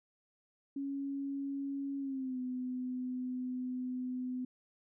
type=tone with pitch glide; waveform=sine; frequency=277.2 to 252.7 Hz; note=C#4 to B3; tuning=0 to +40 cents; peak=-35 dBFS; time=0.76-4.45 s; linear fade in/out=5 ms; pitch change=-160 cents; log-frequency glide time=1.99-2.39 s; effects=none